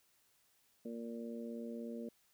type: harmonic tone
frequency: 116.54 Hz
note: A#2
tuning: in tune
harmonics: 2 / 3 / 4 / 5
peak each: -43 / -51 / -48 / -52 dBFS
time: 0.85-2.09 s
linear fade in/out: 5 ms
effects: white hiss -73 dBFS RMS until 2.33 s